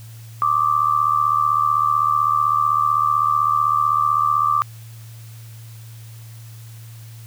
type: tone with amplitude modulation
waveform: sine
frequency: 1174.7 Hz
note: D6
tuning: in tune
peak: -11 dBFS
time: 0.42-4.62 s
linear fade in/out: 0 ms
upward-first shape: sine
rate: 75.8 Hz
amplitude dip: 85%
effects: added 113 Hz sine -36 dBFS peak until 7.26 s + white hiss -48 dBFS RMS until 7.26 s